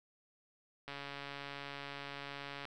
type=click train; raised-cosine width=0.3 ms; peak=-28 dBFS; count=251; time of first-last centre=0.88-2.653 s; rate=141 Hz; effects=none